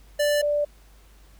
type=tone pair in turn; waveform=square / sine; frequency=587.3 / 587.3 Hz; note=D5 / D5; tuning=0 / 0 cents; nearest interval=unison; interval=0 cents; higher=neither; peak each=-20 dBFS; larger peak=neither; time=0.19-0.42 / 0.42-0.65 s; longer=neither; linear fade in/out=10 ms; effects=added 50 Hz sine -50 dBFS peak until 1.39 s + pink hiss -58 dBFS RMS until 1.39 s